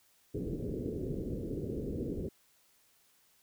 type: low-pass noise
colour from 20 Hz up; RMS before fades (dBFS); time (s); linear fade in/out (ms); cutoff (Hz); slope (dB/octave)
white; -37; 0.34-2.29; 10; 460; 48
effects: white hiss -68 dBFS RMS until 3.42 s